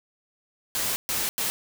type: noise bursts at uneven times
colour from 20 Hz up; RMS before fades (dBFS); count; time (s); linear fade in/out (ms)
white; -27; 3; 0.75-0.96 / 1.09-1.29 / 1.38-1.5; 0
effects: none